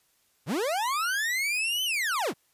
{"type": "linear two-way sweep", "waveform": "40% pulse", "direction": "up then down", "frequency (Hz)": [103.83, 3083, 103.83], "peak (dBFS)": -25, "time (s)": [0.46, 2.34], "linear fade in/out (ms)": 50, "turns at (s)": 1.84, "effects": ["white hiss -68 dBFS RMS until 2.53 s", "resampled to 32000 Hz"]}